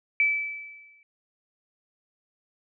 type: tone with exponential decay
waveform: sine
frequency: 2310 Hz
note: D7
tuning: 29 cents flat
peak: -17 dBFS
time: 0.2-1.03 s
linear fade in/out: 1 ms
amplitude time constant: 180 ms
effects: none

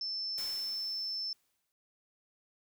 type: tone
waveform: sine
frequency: 5300 Hz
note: E8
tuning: 9 cents sharp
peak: -34 dBFS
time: 0.01-1.33 s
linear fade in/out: 2 ms
type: noise with exponential decay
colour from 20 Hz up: white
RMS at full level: -44 dBFS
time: 0.38-1.72 s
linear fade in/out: 0 ms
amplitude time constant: 290 ms
effects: none

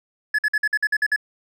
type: tone bursts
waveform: triangle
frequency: 1707 Hz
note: G#6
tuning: 47 cents sharp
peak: -15 dBFS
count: 9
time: 0.34-1.162 s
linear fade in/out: 5 ms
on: 46 ms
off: 51 ms
effects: none

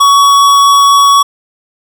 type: tone with hard clipping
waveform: sine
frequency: 1124 Hz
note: C#6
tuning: 24 cents sharp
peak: -5 dBFS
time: 0-1.23 s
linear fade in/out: 10 ms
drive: 17 dB
effects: none

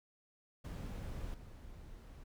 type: noise with level steps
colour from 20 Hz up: brown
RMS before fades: -43 / -52 dBFS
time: 0.64-2.24 s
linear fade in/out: 10 ms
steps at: 1.34 s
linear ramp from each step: 2 ms
effects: none

